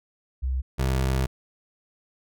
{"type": "tone pair in turn", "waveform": ["sine", "25% pulse"], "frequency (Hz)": [64.8, 65.48], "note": ["C2", "C2"], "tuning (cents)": [-16, 2], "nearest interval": "unison", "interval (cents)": 18, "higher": "second", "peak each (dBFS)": [-23, -18], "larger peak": "second", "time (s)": [[0.42, 0.62], [0.78, 1.27]], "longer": "second", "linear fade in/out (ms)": 20, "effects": []}